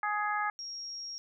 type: harmonic tone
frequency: 418 Hz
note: G#4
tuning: 11 cents sharp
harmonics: 2 / 3 / 4 / 5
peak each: -33 / -33 / -35 / -40 dBFS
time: 0.03-0.5 s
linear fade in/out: 2 ms
type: tone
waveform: sine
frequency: 5588 Hz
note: F8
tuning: in tune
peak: -38 dBFS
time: 0.59-1.18 s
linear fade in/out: 0 ms
effects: none